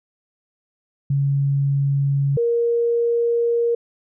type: tone pair in turn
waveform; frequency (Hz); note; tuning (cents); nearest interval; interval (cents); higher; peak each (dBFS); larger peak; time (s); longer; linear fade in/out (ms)
sine; 139.6 / 469.6; C#3 / A#4; +13 / +13; octave + major sixth; 2100; second; -16; neither; 1.1-2.37 / 2.37-3.75; second; 5
effects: none